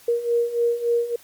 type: beating tone pair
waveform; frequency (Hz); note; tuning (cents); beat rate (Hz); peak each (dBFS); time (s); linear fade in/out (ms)
sine; 469.6 / 473.1; A#4 / A#4; +13 / +26; 3.5; -24 / -20; 0.08-1.16; 5
effects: white hiss -50 dBFS RMS until 1.23 s + MP3 96 kbps